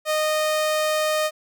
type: tone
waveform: sawtooth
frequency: 617 Hz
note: D#5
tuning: 15 cents flat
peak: -16 dBFS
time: 0.05-1.31 s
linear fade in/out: 50 ms
effects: none